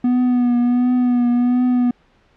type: tone with vibrato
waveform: triangle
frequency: 245.5 Hz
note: B3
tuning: 10 cents flat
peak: -11 dBFS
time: 0.04-1.91 s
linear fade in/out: 5 ms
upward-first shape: triangle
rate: 1.4 Hz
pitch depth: 36 cents each way
effects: pink hiss -56 dBFS RMS until 2.36 s + low-pass 3000 Hz 12 dB/octave